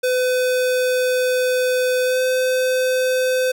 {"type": "tone with pitch glide", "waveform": "square", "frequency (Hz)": [505, 511.8], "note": ["B4", "C5"], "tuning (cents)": [39, -38], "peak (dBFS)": -17, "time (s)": [0.03, 3.52], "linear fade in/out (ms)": 10, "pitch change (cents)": 23, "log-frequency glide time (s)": [2.04, 2.2], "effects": []}